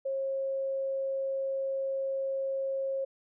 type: tone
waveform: sine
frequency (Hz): 540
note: C#5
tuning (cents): -45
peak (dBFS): -29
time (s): 0.05-3.05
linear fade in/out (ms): 10
effects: none